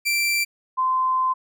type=tone pair in turn; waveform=sawtooth / sine; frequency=2349 / 1033.7 Hz; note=D7 / C6; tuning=0 / -21 cents; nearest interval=octave + major second; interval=1421 cents; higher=first; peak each=-16 / -18 dBFS; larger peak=first; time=0.05-0.45 / 0.77-1.34 s; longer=second; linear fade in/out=20 ms; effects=none